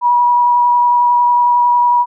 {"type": "tone with vibrato", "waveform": "sine", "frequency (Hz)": 968, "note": "B5", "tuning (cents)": -35, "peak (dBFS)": -8, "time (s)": [0.01, 2.06], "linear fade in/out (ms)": 50, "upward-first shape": "sine", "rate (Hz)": 11, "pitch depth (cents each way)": 11, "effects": []}